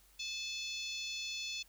harmonic tone, 867 Hz, A5, 26 cents flat, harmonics 3 / 4 / 5 / 6 / 7 / 8, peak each -43 / -43 / -45 / -49 / -50 / -51 dBFS, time 0.19-1.63 s, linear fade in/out 10 ms, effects added 47 Hz sine -66 dBFS peak until 1.68 s + white hiss -66 dBFS RMS until 1.68 s

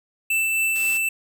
square tone with tremolo, 2657 Hz, E7, 13 cents sharp, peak -19 dBFS, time 0.3-1.09 s, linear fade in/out 5 ms, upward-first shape triangle, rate 3.8 Hz, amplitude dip 25%
white noise, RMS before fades -37 dBFS, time 0.75-0.98 s, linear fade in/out 10 ms
effects none

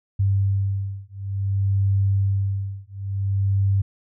sine beating tone pair, 98 / 98.56 Hz, G2 / G2, 0 / +10 cents, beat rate 0.56 Hz, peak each -22 dBFS, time 0.19-3.82 s, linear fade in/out 10 ms, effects none

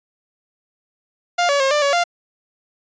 sawtooth tone with pitch steps, 702 / 567 / 538 / 593 / 564 / 696 Hz, F5 / C#5 / C5 / D5 / C#5 / F5, +9 / +39 / +48 / +17 / +30 / -6 cents, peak -11 dBFS, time 1.38-2.04 s, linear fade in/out 10 ms, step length 110 ms, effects resampled to 16000 Hz

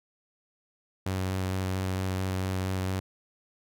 sawtooth tone with vibrato, 94 Hz, F#2, 28 cents sharp, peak -24 dBFS, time 1.06-3 s, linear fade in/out 5 ms, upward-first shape square, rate 4.4 Hz, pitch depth 10 cents each way, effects none

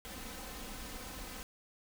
pink noise with comb filter, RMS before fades -45 dBFS, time 0.05-1.43 s, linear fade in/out 0 ms, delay 3.9 ms, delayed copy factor +0.65, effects none

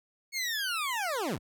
20% pulse linear sweep, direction down, 2217 to 54 Hz, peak -25 dBFS, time 0.32-1.39 s, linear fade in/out 50 ms, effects none

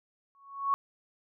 sine tone with exponential growth, 1108.7 Hz, C#6, in tune, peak -21 dBFS, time 0.35-0.74 s, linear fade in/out 0 ms, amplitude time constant 83 ms, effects none

